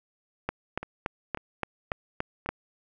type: two click trains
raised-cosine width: 0.5 ms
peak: -21 / -13 dBFS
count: 4 / 8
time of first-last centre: 0.83-2.46 / 0.49-2.49 s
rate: 1.84 / 3.5 Hz
effects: none